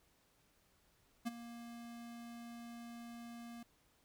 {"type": "tone with ADSR envelope", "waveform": "square", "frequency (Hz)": 235, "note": "A#3", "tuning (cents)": 14, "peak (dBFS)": -35, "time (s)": [1.25, 3.63], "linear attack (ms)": 23, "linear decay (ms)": 22, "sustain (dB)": -14, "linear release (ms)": 4, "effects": ["pink hiss -73 dBFS RMS until 4.04 s"]}